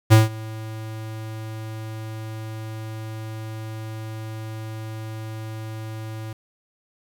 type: tone with ADSR envelope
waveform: square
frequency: 110 Hz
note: A2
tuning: in tune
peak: -8 dBFS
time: 0.1-6.33 s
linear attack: 25 ms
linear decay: 160 ms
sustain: -24 dB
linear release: 4 ms
effects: 8-bit